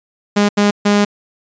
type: tone bursts at uneven times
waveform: sawtooth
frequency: 205.1 Hz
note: G#3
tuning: 21 cents flat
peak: -6 dBFS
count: 3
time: 0.36-0.49 / 0.57-0.71 / 0.85-1.05 s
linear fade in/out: 10 ms
effects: resampled to 16000 Hz